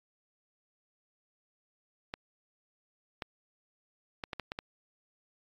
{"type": "clicks", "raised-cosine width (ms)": 0.3, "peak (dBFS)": -20, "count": 7, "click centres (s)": [2.139, 3.222, 4.238, 4.332, 4.397, 4.519, 4.589], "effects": ["AAC 48 kbps"]}